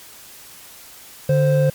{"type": "tone pair together", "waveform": "triangle", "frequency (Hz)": [146.7, 523.7], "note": ["D3", "C5"], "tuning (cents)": [-2, 1], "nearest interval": "octave + minor seventh", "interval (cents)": 2203, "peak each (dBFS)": [-13, -15], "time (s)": [1.29, 1.7], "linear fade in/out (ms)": 5, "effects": ["white hiss -42 dBFS RMS until 1.74 s", "MP3 96 kbps"]}